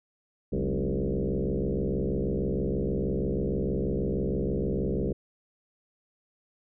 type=tone with frequency modulation; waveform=sine; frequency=123.47 Hz; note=B2; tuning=in tune; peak=-25 dBFS; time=0.52-5.13 s; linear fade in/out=10 ms; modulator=66.3 Hz; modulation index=5.6; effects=none